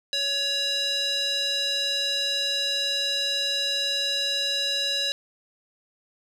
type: tone with band-pass filter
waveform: square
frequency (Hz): 561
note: C#5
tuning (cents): +21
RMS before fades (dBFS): -26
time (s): 0.13-5.12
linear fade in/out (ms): 0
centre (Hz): 4100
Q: 3.6
effects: none